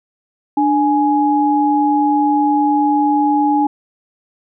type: tone pair together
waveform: sine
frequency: 295.2 / 835 Hz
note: D4 / G#5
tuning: +9 / +9 cents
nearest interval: octave + tritone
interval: 1800 cents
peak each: -14 dBFS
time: 0.57-3.67 s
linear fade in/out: 5 ms
effects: none